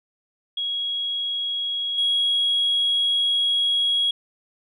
sine tone with level steps, 3313 Hz, G#7, 5 cents flat, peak -23 / -17 dBFS, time 0.57-4.11 s, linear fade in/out 5 ms, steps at 1.98 s, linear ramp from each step 2 ms, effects tanh soft clip ceiling -14 dBFS

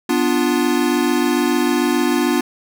square chord, B diminished, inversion none, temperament equal, 246.9 / 293.7 / 349.2 Hz, B3 / D4 / F4, 0 / 0 / 0 cents, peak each -20 dBFS, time 0.09-2.41 s, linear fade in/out 5 ms, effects none

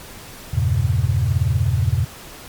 sine chord, E diminished seventh, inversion none, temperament equal with one note detuned, 82.41 / 98 / 119.4 / 138.59 Hz, E2 / G2 / Bb2 / Db3, 0 / 0 / +42 / 0 cents, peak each -21 / -20 / -20 / -23 dBFS, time 0.53-2.05 s, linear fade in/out 10 ms, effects pink hiss -38 dBFS RMS until 2.48 s + MP3 96 kbps

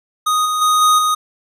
square tone with level steps, 1244.5 Hz, D#6, in tune, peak -14 / -17 / -12 / -10 / -14 dBFS, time 0.26-1.15 s, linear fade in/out 10 ms, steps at 0.45 / 0.61 / 0.81 / 0.98 s, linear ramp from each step 10 ms, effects resampled to 32000 Hz

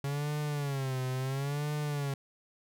45% pulse tone with vibrato, 138.59 Hz, C#3, in tune, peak -31 dBFS, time 0.04-2.14 s, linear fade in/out 2 ms, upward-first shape sine, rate 0.73 Hz, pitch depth 130 cents each way, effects none

